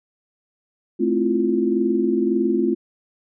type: chord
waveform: sine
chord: F major seventh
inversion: first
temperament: just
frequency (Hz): 218.3 / 261.9 / 327.4 / 349.2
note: A3 / C4 / E4 / F4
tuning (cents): -13 / +2 / -12 / 0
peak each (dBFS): -23 / -23 / -25 / -20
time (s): 0.99-2.75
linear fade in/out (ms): 20
effects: none